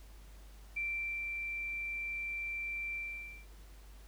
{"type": "tone with ADSR envelope", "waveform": "sine", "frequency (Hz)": 2349, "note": "D7", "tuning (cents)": 0, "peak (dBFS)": -33, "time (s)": [0.76, 3.46], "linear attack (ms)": 12, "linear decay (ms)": 470, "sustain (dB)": -3, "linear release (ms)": 510, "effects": ["added 50 Hz sine -51 dBFS peak until 4.07 s", "pink hiss -62 dBFS RMS until 4.07 s"]}